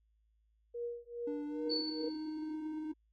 sine tone with tremolo, 475.4 Hz, A#4, 34 cents sharp, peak -35 dBFS, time 0.74-2.09 s, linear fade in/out 10 ms, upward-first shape triangle, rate 2.4 Hz, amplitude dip 100%
triangle tone with pitch glide, 293.7 to 310.1 Hz, D4 to D#4, 0 to -6 cents, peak -36 dBFS, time 1.27-2.92 s, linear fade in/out 5 ms, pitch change +94 cents, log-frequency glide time 1.45-1.77 s
sine tone with exponential decay, 4466 Hz, C#8, 12 cents sharp, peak -32 dBFS, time 1.71-2.54 s, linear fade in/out 5 ms, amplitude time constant 180 ms
effects added 54 Hz sine -70 dBFS peak until 3.12 s + AAC 32 kbps

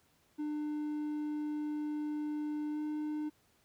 triangle tone with pitch glide, 300 to 302.6 Hz, D4 to D#4, +37 to -48 cents, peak -32 dBFS, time 0.38-3.3 s, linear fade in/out 20 ms, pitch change +15 cents, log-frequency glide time 2.71-2.81 s, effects pink hiss -70 dBFS RMS until 3.64 s + high-pass 60 Hz 12 dB/octave

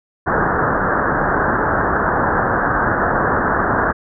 white low-pass noise, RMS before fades -17 dBFS, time 0.26-3.93 s, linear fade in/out 20 ms, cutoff 1700 Hz, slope 96 dB/octave, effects none

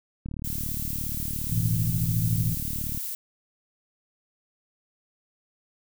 click train, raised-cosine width 5 ms, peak -22 dBFS, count 102, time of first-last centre 0.26-2.975 s, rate 37.2 Hz
violet noise, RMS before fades -33 dBFS, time 0.44-3.15 s, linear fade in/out 2 ms
sine chord, A suspended second, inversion none, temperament equal, 110 / 123.47 / 164.81 Hz, A2 / B2 / E3, 0 / 0 / 0 cents, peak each -26 / -29 / -28 dBFS, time 1.51-2.54 s, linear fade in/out 10 ms
effects none

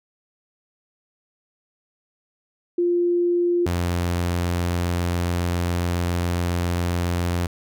sine / sawtooth tone pair in turn, 349.2 / 87.3 Hz, F4 / F2, 0 / 0 cents, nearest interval 2 octaves, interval 2400 cents, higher first, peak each -17 dBFS, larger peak neither, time 2.78-3.66 / 3.66-7.47 s, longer second, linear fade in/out 5 ms, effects none

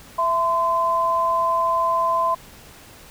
sine tone pair together, 663.8 / 1027 Hz, E5 / C6, +12 / -33 cents, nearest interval minor sixth, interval 755 cents, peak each -24 / -18 dBFS, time 0.18-2.35 s, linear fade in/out 10 ms, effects pink hiss -45 dBFS RMS until 3.1 s

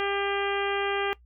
harmonic tone, 399.2 Hz, G4, 32 cents sharp, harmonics 1 / 2 / 3 / 4 / 5 / 6 / 7 / 8, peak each -29 / -32 / -34 / -35 / -36 / -37 / -37 / -38 dBFS, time 0-1.13 s, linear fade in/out 0 ms, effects noise-tail reverb RT60 0.1 s tail -19 dB re dry + added 60 Hz sine -53 dBFS peak until 1.25 s

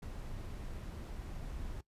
brown noise with ADSR envelope, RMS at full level -40 dBFS, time 0.02-1.81 s, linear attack 10 ms, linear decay 10 ms, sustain -3 dB, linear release 4 ms, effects noise-tail reverb RT60 0.1 s tail -18 dB re dry + resampled to 32000 Hz

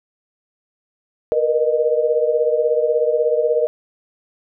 sine tone cluster, 465 / 481.4 / 615 Hz, A#4 / B4 / D#5, -4 / -44 / -20 cents, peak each -19 dBFS, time 1.32-3.67 s, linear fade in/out 0 ms, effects none

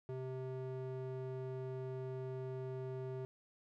square tone with band-pass filter, 130 Hz, C3, 11 cents flat, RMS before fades -43 dBFS, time 0.09-3.25 s, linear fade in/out 0 ms, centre 340 Hz, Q 1.3, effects none

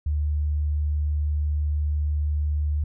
sine tone, 74.5 Hz, D2, 25 cents sharp, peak -21 dBFS, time 0.06-2.84 s, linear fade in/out 5 ms, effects none

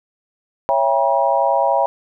sine chord, C# diminished seventh, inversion none, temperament just, 554.4 / 665.2 / 798.3 / 957.9 Hz, C#5 / E5 / G5 / Bb5, 0 / +16 / +31 / +47 cents, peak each -19 dBFS, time 0.69-1.86 s, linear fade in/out 0 ms, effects none

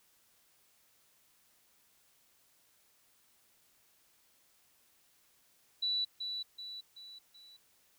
sine tone with echo, 3951 Hz, B7, in tune, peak -30 dBFS, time 5.82-6.05 s, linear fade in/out 10 ms, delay 380 ms, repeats 4, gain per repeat -6 dB, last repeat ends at 7.57 s, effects white hiss -69 dBFS RMS until 7.98 s

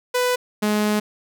sawtooth tone pair in turn, 496.9 / 210.6 Hz, B4 / G#3, +11 / +24 cents, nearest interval octave + minor third, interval 1487 cents, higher first, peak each -14 dBFS, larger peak neither, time 0.14-0.36 / 0.62-1 s, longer second, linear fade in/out 10 ms, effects none

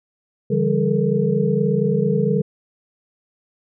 sine tone cluster, 145.1 / 169.3 / 198.1 / 429.1 / 467.7 Hz, D3 / E3 / G3 / A4 / A#4, -21 / +46 / +18 / -43 / +6 cents, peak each -22 / -23 / -21 / -22 / -23 dBFS, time 0.5-2.42 s, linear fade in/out 10 ms, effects none

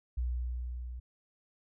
sine tone with level ramp, 61.2 Hz, B1, 15 cents flat, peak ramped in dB -28 to -39 dBFS, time 0.17-1 s, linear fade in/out 10 ms, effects tanh soft clip ceiling -24 dBFS

